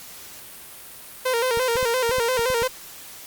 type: tone with vibrato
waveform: sawtooth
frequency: 488.1 Hz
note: B4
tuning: 20 cents flat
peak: -16 dBFS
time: 1.25-2.68 s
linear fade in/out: 10 ms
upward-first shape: square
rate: 5.8 Hz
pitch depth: 86 cents each way
type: clicks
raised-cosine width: 5 ms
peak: -22 dBFS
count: 8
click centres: 1.573 / 1.756 / 1.829 / 2.094 / 2.184 / 2.393 / 2.502 / 2.621 s
effects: white hiss -41 dBFS RMS until 3.26 s + Opus 48 kbps